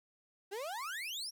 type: exponential sweep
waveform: 35% pulse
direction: up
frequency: 375.6 to 5790 Hz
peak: -37 dBFS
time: 0.51-1.31 s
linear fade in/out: 20 ms
effects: 13-bit